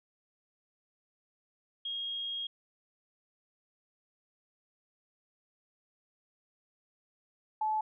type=tone pair in turn; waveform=sine; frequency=3262 / 864 Hz; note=G#7 / A5; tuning=-32 / -32 cents; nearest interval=octave + major seventh; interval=2300 cents; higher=first; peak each=-34 / -28 dBFS; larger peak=second; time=1.85-2.47 / 7.61-7.81 s; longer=first; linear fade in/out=5 ms; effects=none

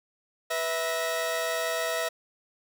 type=tone cluster; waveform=sawtooth; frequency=492.1 / 654 / 1873 Hz; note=B4 / E5 / A#6; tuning=-6 / -14 / +8 cents; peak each=-30 / -25 / -31 dBFS; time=0.5-2.09 s; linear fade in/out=10 ms; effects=none

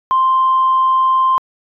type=tone; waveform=sine; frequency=1046.5 Hz; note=C6; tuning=in tune; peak=-9 dBFS; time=0.11-1.38 s; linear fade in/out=0 ms; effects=tanh soft clip ceiling -6 dBFS

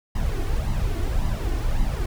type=noise with flanger; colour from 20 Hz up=brown; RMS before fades=-23 dBFS; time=0.15-2.06 s; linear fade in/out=5 ms; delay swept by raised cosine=1 to 2.8 ms; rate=1.8 Hz; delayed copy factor=+0.65; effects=none

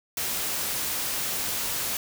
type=noise; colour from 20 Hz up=white; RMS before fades=-29 dBFS; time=0.17-1.97 s; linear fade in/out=2 ms; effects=none

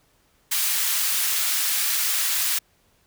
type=high-pass noise; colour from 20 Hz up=white; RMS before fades=-23 dBFS; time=0.51-2.59 s; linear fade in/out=10 ms; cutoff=1400 Hz; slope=12 dB/octave; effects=pink hiss -63 dBFS RMS until 3.06 s

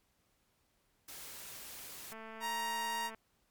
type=noise; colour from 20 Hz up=white; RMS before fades=-48 dBFS; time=1.08-2.13 s; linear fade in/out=5 ms
type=click train; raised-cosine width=0.5 ms; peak=-34 dBFS; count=229; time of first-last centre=2.12-3.147 s; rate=222 Hz
type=tone with vibrato; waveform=sawtooth; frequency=937 Hz; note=A#5; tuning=9 cents sharp; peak=-31 dBFS; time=2.4-3.11 s; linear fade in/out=50 ms; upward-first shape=sine; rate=18 Hz; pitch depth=9 cents each way
effects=pink hiss -75 dBFS RMS until 3.5 s + MP3 96 kbps

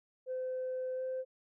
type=tone with pitch glide; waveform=sine; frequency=513 to 517.8 Hz; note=C5 to C5; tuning=-34 to -18 cents; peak=-33 dBFS; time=0.26-1.25 s; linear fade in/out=50 ms; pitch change=+16 cents; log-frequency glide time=0.95-1.02 s; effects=tanh soft clip ceiling -31 dBFS

